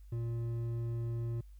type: tone with hard clipping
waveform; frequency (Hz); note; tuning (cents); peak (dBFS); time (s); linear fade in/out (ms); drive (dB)
triangle; 116.54; A#2; 0; -35; 0.12-1.41; 5; 10
effects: added 50 Hz sine -50 dBFS peak until 1.59 s + white hiss -75 dBFS RMS until 1.59 s